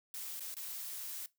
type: noise with dropouts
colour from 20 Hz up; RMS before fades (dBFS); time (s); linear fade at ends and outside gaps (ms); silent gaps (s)
blue; -43; 0.14-1.26; 1; 0.396-0.406 / 0.542-0.567
effects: noise-tail reverb RT60 0.2 s tail -20 dB re dry